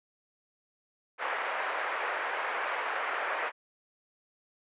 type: band-pass noise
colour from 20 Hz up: white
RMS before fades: -33 dBFS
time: 1.18-3.52 s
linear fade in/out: 50 ms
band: 490 to 2000 Hz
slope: 24 dB/octave
effects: resampled to 8000 Hz